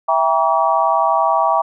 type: chord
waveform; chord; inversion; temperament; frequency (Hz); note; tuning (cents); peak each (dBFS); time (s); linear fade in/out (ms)
sine; E diminished seventh; none; just; 659.3 / 791.1 / 949.3 / 1139.2; E5 / G5 / Bb5 / Db6; 0 / +16 / +31 / +47; -18; 0.08-1.62; 10
effects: none